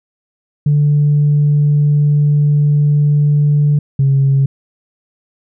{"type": "tone pair in turn", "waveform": "sine", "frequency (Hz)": [146.83, 137.12], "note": ["D3", "C#3"], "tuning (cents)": [0, -18], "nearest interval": "minor second", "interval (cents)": 118, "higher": "first", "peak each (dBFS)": -7, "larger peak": "neither", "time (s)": [[0.66, 3.79], [3.99, 4.46]], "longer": "first", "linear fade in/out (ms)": 5, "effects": ["tanh soft clip ceiling -5 dBFS"]}